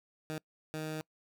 15% pulse tone bursts at uneven times, 155.9 Hz, D#3, 4 cents sharp, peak -30 dBFS, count 2, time 0.3-0.38 / 0.74-1.01 s, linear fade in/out 0 ms, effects noise-tail reverb RT60 0.1 s tail -25 dB re dry

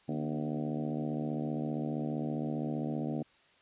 harmonic tone with a mistuned harmonic, 75.2 Hz, D2, 42 cents sharp, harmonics 2 / 3 / 4 / 5 / 6 / 7 / 8 / 9 / 10, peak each -37 / -36 / -38 / -45 / -46 / -46 / -47 / -47 / -49 dBFS, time 0.08-3.23 s, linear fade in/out 10 ms, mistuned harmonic 3, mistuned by +68 cents, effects white hiss -64 dBFS RMS until 3.61 s + resampled to 8000 Hz

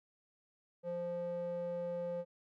square tone with band-pass filter, 174.1 Hz, F3, 5 cents flat, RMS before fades -39 dBFS, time 0.83-2.25 s, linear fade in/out 50 ms, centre 470 Hz, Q 6.5, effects none

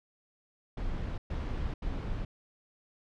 brown noise bursts at uneven times, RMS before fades -34 dBFS, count 3, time 0.77-1.18 / 1.3-1.74 / 1.82-2.25 s, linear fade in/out 5 ms, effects low-pass 4000 Hz 12 dB/octave

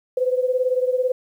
sine beating tone pair, 503 / 521 Hz, B4 / C5, +32 / -7 cents, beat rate 18 Hz, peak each -19 / -23 dBFS, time 0.17-1.12 s, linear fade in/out 5 ms, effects 9-bit

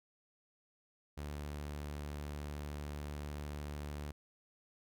sawtooth tone, 73.42 Hz, D2, in tune, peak -37 dBFS, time 1.17-4.12 s, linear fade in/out 10 ms, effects none

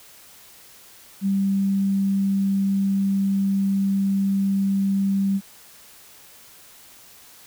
sine tone, 196 Hz, G3, in tune, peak -18 dBFS, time 1.21-5.41 s, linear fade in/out 50 ms, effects white hiss -48 dBFS RMS until 7.46 s

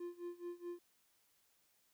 triangle tone with tremolo, 349.2 Hz, F4, in tune, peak -39 dBFS, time 0-0.79 s, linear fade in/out 5 ms, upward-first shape sine, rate 4.7 Hz, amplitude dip 90%, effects white hiss -75 dBFS RMS until 1.93 s

